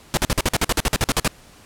pink noise bursts, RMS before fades -18 dBFS, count 15, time 0.14-1.277 s, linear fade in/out 0 ms, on 31 ms, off 48 ms, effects pink hiss -48 dBFS RMS until 1.65 s + low-pass 12000 Hz 12 dB/octave

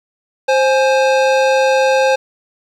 square tone pair together, 527 / 836.6 Hz, C5 / G#5, +12 / +12 cents, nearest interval minor sixth, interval 800 cents, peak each -12 / -17 dBFS, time 0.48-2.16 s, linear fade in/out 10 ms, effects low-pass 5000 Hz 12 dB/octave + 8-bit

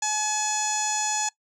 sawtooth tone with low-pass filter, 852 Hz, G#5, 44 cents sharp, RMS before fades -26 dBFS, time 0.02-1.29 s, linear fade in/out 5 ms, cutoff 6800 Hz, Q 9.4, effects noise-tail reverb RT60 0.1 s tail -21 dB re dry

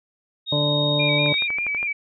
sine tone, 3729 Hz, A#7, in tune, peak -22 dBFS, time 0.46-1.48 s, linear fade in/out 50 ms
harmonic tone, 146.83 Hz, D3, in tune, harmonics 1 / 2 / 3 / 4 / 6 / 7, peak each -23 / -27 / -32 / -24 / -35 / -35 dBFS, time 0.52-1.33 s, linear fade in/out 5 ms
sine tone with vibrato, 2343 Hz, D7, 5 cents flat, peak -22 dBFS, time 0.99-1.93 s, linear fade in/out 10 ms, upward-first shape square, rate 5.1 Hz, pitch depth 40 cents each way
click train, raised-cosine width 0.5 ms, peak -19 dBFS, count 8, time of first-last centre 1.26-1.829 s, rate 12.3 Hz
effects none

